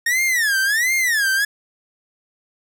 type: tone with vibrato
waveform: 45% pulse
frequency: 1816 Hz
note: A#6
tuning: 46 cents flat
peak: -16 dBFS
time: 0.06-1.45 s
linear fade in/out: 5 ms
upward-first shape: sine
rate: 1.4 Hz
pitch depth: 270 cents each way
effects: none